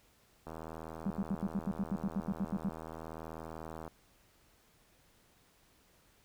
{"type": "click train", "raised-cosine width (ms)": 1, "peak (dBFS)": -30, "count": 275, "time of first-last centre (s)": [0.47, 3.878], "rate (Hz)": 80.4}
{"type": "tone bursts", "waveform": "sine", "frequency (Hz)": 196, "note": "G3", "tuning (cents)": 0, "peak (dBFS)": -30, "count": 14, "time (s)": [1.06, 2.69], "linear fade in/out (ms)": 2, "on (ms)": 44, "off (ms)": 78}
{"effects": ["pink hiss -67 dBFS RMS until 6.24 s"]}